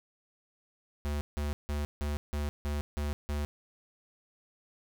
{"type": "tone bursts", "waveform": "square", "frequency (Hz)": 73.42, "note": "D2", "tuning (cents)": 0, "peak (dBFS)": -31, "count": 8, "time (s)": [1.05, 3.45], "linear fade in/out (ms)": 0, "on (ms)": 160, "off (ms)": 160, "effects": []}